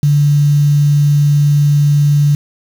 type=tone with quantisation; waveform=sine; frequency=145.4 Hz; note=D3; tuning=17 cents flat; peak=-7 dBFS; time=0.03-2.35 s; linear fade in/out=2 ms; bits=5; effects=none